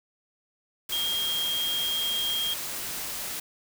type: tone in noise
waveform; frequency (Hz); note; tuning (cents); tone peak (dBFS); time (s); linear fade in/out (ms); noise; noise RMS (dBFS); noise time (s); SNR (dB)
sine; 3231; G#7; -48; -26; 0.92-2.54; 5; white; -34; 0.89-3.4; +5
effects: none